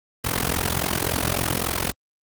pink noise with amplitude modulation, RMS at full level -19 dBFS, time 0.24-1.92 s, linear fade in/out 10 ms, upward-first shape sine, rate 43.6 Hz, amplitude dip 90%, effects high-pass 60 Hz 12 dB/octave + Opus 32 kbps

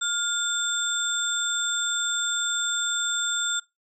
sine tone cluster, 1408 / 3564 / 7570 Hz, F6 / A7 / A#8, +14 / +22 / +26 cents, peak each -28 dBFS, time 0.01-3.6 s, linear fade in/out 10 ms, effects noise-tail reverb RT60 0.2 s tail -21 dB re dry

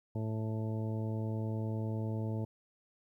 harmonic tone, 110 Hz, A2, in tune, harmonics 1 / 2 / 3 / 4 / 5 / 6 / 8, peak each -34 / -40 / -44 / -46 / -48 / -50 / -52 dBFS, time 0.15-2.45 s, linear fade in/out 5 ms, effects 12-bit

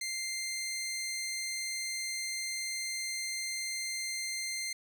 15% pulse tone, 2093 Hz, C7, in tune, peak -28 dBFS, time 0.01-4.73 s, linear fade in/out 5 ms, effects none

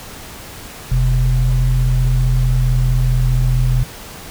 sine tone pair together, 42.25 / 126.9 Hz, E1 / B2, +43 / +47 cents, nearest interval octave + perfect fifth, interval 1904 cents, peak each -14 dBFS, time 0.91-3.84 s, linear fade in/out 10 ms, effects pink hiss -34 dBFS RMS until 4.3 s

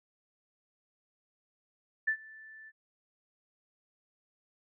sine tone with ADSR envelope, 1760 Hz, A6, in tune, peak -24 dBFS, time 2.07-2.72 s, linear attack 12 ms, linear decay 81 ms, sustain -24 dB, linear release 39 ms, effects none

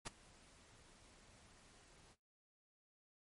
pink noise with ADSR envelope, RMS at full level -41 dBFS, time 0.05-2.16 s, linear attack 22 ms, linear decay 10 ms, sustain -24 dB, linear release 46 ms, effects noise-tail reverb RT60 0.2 s tail -17 dB re dry + MP3 48 kbps

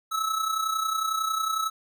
square tone with amplitude modulation, 1300 Hz, E6, 24 cents flat, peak -23 dBFS, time 0.11-1.7 s, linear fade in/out 20 ms, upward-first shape sine, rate 31 Hz, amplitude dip 60%, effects none

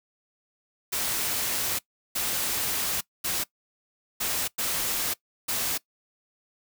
white noise bursts at uneven times, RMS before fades -28 dBFS, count 6, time 0.92-1.79 / 2.15-3.01 / 3.24-3.44 / 4.2-4.48 / 4.58-5.14 / 5.48-5.78 s, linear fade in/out 10 ms, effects noise-tail reverb RT60 0.1 s tail -21 dB re dry

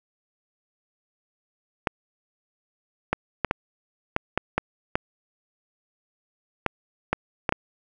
clicks, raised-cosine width 0.5 ms, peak -6 dBFS, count 12, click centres 1.872 / 3.13 / 3.447 / 3.511 / 4.164 / 4.376 / 4.58 / 4.955 / 6.663 / 7.13 / 7.492 / 7.524 s, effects none

